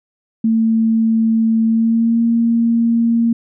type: tone with pitch glide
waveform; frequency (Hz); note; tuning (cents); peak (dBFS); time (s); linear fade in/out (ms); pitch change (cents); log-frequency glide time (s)
sine; 224.4 to 231.6; A3 to A#3; +34 to -11; -11; 0.44-3.33; 5; +55; 1.65-2.22
effects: none